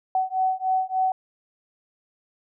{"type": "beating tone pair", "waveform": "sine", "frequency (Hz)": [751, 754.4], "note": ["F#5", "F#5"], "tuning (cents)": [26, 33], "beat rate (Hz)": 3.4, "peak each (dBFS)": -24, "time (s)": [0.15, 1.12], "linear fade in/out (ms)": 2, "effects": []}